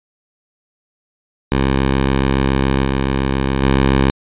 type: tone with level steps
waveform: 10% pulse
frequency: 67.1 Hz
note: C2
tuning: 44 cents sharp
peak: -5 / -7 / -3 dBFS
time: 1.52-4.1 s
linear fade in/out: 0 ms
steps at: 2.84 / 3.62 s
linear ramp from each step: 10 ms
effects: resampled to 8000 Hz